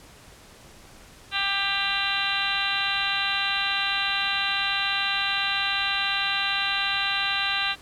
harmonic tone, 395.7 Hz, G4, 16 cents sharp, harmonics 2 / 3 / 4 / 5 / 6 / 7 / 8 / 9 / 10, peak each -34 / -33 / -30 / -34 / -34 / -29 / -33 / -33 / -30 dBFS, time 1.31-7.76 s, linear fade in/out 50 ms, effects pink hiss -49 dBFS RMS until 7.81 s + low-pass 11000 Hz 12 dB/octave

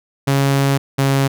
sawtooth tone pair in turn, 138.1 / 136.83 Hz, C#3 / C#3, -6 / -22 cents, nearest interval unison, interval 16 cents, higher first, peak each -9 dBFS, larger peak neither, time 0.27-0.78 / 0.98-1.28 s, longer first, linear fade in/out 10 ms, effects none

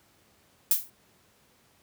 violet noise with exponential decay, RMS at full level -18 dBFS, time 0.71-0.9 s, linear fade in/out 2 ms, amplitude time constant 41 ms, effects pink hiss -63 dBFS RMS until 1.82 s + high-pass 80 Hz 12 dB/octave

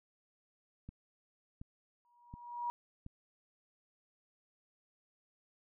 click train, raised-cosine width 5 ms, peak -34 dBFS, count 4, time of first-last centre 0.89-3.064 s, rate 1.38 Hz
sine tone with exponential growth, 958 Hz, A#5, 47 cents sharp, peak -32 dBFS, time 2.05-2.7 s, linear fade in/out 0 ms, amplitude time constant 140 ms
effects none

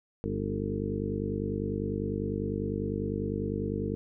harmonic tone with a mistuned harmonic, 50 Hz, G1, 35 cents sharp, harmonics 1 / 2 / 3 / 4 / 5 / 6 / 7 / 8 / 9, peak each -40 / -36 / -39 / -35 / -40 / -39 / -39 / -40 / -36 dBFS, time 0.24-3.95 s, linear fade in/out 0 ms, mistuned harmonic 6, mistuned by -30 cents, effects none

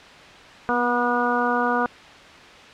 harmonic tone with a mistuned harmonic, 242.5 Hz, B3, 31 cents flat, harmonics 1 / 2 / 3 / 4 / 5 / 6, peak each -26 / -26 / -26 / -26 / -26 / -26 dBFS, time 0.69-1.86 s, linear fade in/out 0 ms, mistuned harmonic 1, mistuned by +16 cents, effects white hiss -43 dBFS RMS until 2.73 s + low-pass 3000 Hz 12 dB/octave

